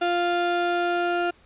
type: tone pair together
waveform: 35% pulse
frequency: 349.2 / 698.5 Hz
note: F4 / F5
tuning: 0 / 0 cents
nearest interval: octave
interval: 1200 cents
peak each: -23 dBFS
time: 0.01-1.31 s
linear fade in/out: 10 ms
effects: pink hiss -57 dBFS RMS until 1.45 s + resampled to 8000 Hz